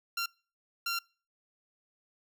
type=tone bursts at uneven times; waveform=15% pulse; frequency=1376 Hz; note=F6; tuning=26 cents flat; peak=-24 dBFS; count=2; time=0.17-0.26 / 0.86-0.99 s; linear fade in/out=5 ms; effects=noise-tail reverb RT60 0.4 s tail -26 dB re dry